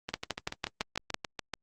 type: two click trains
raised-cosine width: 0.2 ms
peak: -17 / -12 dBFS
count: 11 / 7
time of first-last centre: 0.09-1.537 / 0.14-1.143 s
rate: 6.91 / 5.98 Hz
effects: Opus 24 kbps